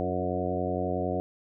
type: harmonic tone with a mistuned harmonic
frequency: 90.9 Hz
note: F#2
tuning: 30 cents flat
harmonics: 1 / 2 / 3 / 4 / 5 / 6 / 7 / 8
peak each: -35 / -35 / -35 / -35 / -35 / -35 / -35 / -35 dBFS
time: 0-1.2 s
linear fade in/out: 0 ms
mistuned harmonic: 4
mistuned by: -31 cents
effects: none